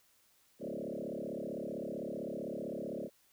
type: tone with frequency modulation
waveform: sine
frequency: 392 Hz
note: G4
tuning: in tune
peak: -37 dBFS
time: 0.59-3.1 s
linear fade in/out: 50 ms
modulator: 35.6 Hz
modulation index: 5.9
effects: white hiss -69 dBFS RMS until 3.32 s